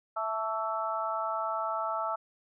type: harmonic tone with a mistuned harmonic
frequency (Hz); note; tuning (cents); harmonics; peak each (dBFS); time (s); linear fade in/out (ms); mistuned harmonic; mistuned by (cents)
220; A3; 0; 3 / 4 / 5 / 6; -35 / -35 / -38 / -33; 0.16-2.16; 10; 5; +46
effects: none